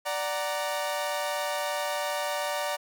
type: chord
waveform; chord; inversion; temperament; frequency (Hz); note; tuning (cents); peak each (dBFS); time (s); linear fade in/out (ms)
sawtooth; D augmented; none; equal with one note detuned; 587.3 / 744.3 / 932.3; D5 / F#5 / A#5; 0 / +10 / 0; -27 / -31 / -30; 0.05-2.77; 20
effects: none